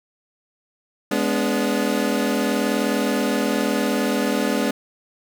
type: chord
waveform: 25% pulse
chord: G# diminished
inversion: none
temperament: equal with one note detuned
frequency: 207.7 / 246.9 / 287.3 Hz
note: G#3 / B3 / D4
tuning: 0 / 0 / -38 cents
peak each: -20 dBFS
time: 1.11-4.71 s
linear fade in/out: 5 ms
effects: none